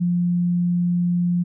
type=tone; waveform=sine; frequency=175.5 Hz; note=F3; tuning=9 cents sharp; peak=-17 dBFS; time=0-1.44 s; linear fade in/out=20 ms; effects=none